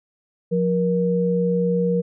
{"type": "tone pair together", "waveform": "sine", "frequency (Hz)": [177.5, 473.9], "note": ["F3", "A#4"], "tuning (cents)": [28, 28], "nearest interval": "octave + perfect fourth", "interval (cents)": 1700, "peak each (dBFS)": -20, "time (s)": [0.51, 2.02], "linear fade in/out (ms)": 20, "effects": []}